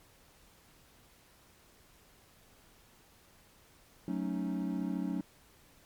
triangle chord, D# half-diminished seventh, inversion first, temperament equal, 185 / 220 / 277.2 / 311.1 Hz, F#3 / A3 / C#4 / D#4, 0 / 0 / 0 / 0 cents, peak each -34 / -37 / -35 / -38 dBFS, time 4.08-5.21 s, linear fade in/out 2 ms, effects pink hiss -62 dBFS RMS until 5.85 s + MP3 96 kbps

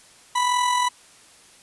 40% pulse tone with amplitude modulation, 987.8 Hz, B5, in tune, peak -16 dBFS, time 0.35-0.89 s, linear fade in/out 10 ms, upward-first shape sine, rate 42.6 Hz, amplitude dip 45%, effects white hiss -51 dBFS RMS until 1.62 s + resampled to 24000 Hz

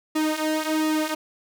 sawtooth tone with flanger, 311.1 Hz, D#4, in tune, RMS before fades -24 dBFS, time 0.15-1.15 s, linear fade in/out 10 ms, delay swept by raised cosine 1.3 to 4.1 ms, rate 1.4 Hz, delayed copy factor -0.75, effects none

